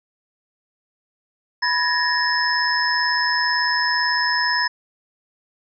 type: tone cluster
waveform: sine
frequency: 985 / 1693 / 1851 / 5210 Hz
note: B5 / G#6 / A#6 / E8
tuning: -5 / +33 / -13 / -21 cents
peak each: -23 dBFS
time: 1.62-4.68 s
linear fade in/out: 10 ms
effects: none